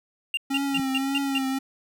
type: tone bursts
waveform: triangle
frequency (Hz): 2788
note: F7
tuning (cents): -4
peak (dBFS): -21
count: 6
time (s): 0.34-1.382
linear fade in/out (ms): 2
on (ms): 32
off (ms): 170
type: tone with vibrato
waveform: square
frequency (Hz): 271.6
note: C#4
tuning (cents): -35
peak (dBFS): -25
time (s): 0.5-1.59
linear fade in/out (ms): 10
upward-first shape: triangle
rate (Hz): 1.8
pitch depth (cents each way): 51
type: tone with exponential growth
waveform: sine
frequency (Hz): 174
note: F3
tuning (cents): -6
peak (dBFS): -26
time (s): 0.69-0.8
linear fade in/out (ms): 2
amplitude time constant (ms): 22
effects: none